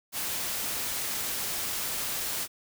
white noise, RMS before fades -32 dBFS, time 0.12-2.48 s, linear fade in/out 50 ms, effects none

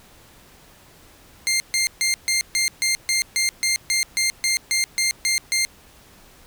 15% pulse tone bursts, 2106 Hz, C7, 11 cents sharp, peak -12 dBFS, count 16, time 1.47-5.65 s, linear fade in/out 0 ms, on 130 ms, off 140 ms, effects pink hiss -50 dBFS RMS until 6.46 s

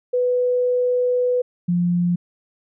sine tone pair in turn, 495.8 / 175.29 Hz, B4 / F3, +7 / +7 cents, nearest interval octave + tritone, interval 1800 cents, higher first, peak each -16 dBFS, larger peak neither, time 0.13-1.42 / 1.68-2.16 s, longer first, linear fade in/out 10 ms, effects none

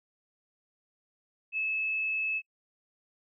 sine tone with frequency modulation, 2600 Hz, E7, 24 cents flat, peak -28 dBFS, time 1.52-2.42 s, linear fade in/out 50 ms, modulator 49 Hz, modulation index 0.31, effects noise-tail reverb RT60 0.1 s tail -25 dB re dry

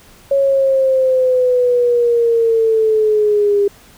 sine linear sweep, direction down, 554.4 to 401.6 Hz, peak -10 dBFS, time 0.31-3.68 s, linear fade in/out 5 ms, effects pink hiss -45 dBFS RMS until 3.97 s

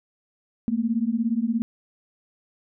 sine beating tone pair, 220.9 / 237.9 Hz, A3 / A#3, +7 / +35 cents, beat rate 17 Hz, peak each -24 dBFS, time 0.68-1.62 s, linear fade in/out 0 ms, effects none

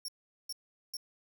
sawtooth tone bursts, 5500 Hz, F8, 27 cents flat, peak -34 dBFS, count 3, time 0.05-0.969 s, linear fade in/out 2 ms, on 33 ms, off 410 ms, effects 11-bit

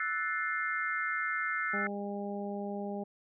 sine chord, F# half-diminished seventh, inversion third, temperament equal with one note detuned, 1318.5 / 1480 / 1760 / 2110 Hz, E6 / F#6 / A6 / C7, 0 / 0 / 0 / +14 cents, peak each -36 dBFS, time 0-1.87 s, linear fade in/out 2 ms
harmonic tone, 202.2 Hz, G#3, 46 cents flat, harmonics 1 / 2 / 3 / 4, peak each -37 / -40 / -42 / -43 dBFS, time 1.73-3.04 s, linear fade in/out 10 ms
effects none

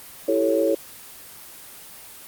sine chord, A dominant seventh, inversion second, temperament equal, 329.6 / 392 / 440 / 554.4 Hz, E4 / G4 / A4 / C#5, 0 / 0 / 0 / 0 cents, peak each -23 / -27 / -23 / -21 dBFS, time 0.28-0.75 s, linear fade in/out 5 ms, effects white hiss -42 dBFS RMS until 2.27 s + Opus 24 kbps

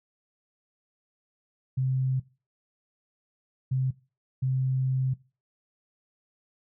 sine tone bursts at uneven times, 130.81 Hz, C3, in tune, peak -23 dBFS, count 3, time 1.77-2.2 / 3.71-3.91 / 4.42-5.14 s, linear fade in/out 10 ms, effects noise-tail reverb RT60 0.3 s tail -19 dB re dry

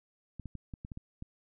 clicks, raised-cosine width 5 ms, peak -29 dBFS, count 8, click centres 0.397 / 0.457 / 0.553 / 0.738 / 0.849 / 0.918 / 0.974 / 1.224 s, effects none

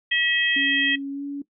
harmonic tone, 643 Hz, E5, 43 cents flat, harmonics 3 / 4 / 5, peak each -22 / -27 / -22 dBFS, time 0.11-0.96 s, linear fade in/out 10 ms
sine tone with pitch glide, 277.2 to 283 Hz, C#4 to C#4, 0 to +36 cents, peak -27 dBFS, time 0.56-1.42 s, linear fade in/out 5 ms, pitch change +36 cents, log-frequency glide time 1.11-1.24 s
effects noise-tail reverb RT60 0.1 s tail -18 dB re dry

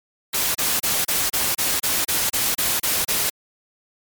white noise bursts, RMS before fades -21 dBFS, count 12, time 0.33-3.3 s, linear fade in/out 10 ms, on 220 ms, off 30 ms, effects MP3 96 kbps

